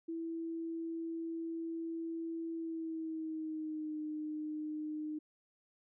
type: tone with pitch glide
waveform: sine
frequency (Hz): 329.6 to 305.8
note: E4 to D#4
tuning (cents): 0 to -30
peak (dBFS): -37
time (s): 0.08-5.19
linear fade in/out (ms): 10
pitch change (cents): -130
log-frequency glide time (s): 2.54-3.99
effects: none